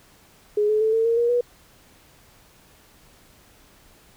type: tone with pitch steps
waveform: sine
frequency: 417.9 / 428.4 / 439.2 / 450.2 / 461.6 / 473.2 / 485.1 Hz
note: G#4 / A4 / A4 / A4 / A#4 / A#4 / B4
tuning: +11 / -46 / -3 / +40 / -17 / +26 / -31 cents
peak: -17 dBFS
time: 0.57-1.41 s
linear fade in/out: 5 ms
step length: 120 ms
effects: pink hiss -54 dBFS RMS until 4.16 s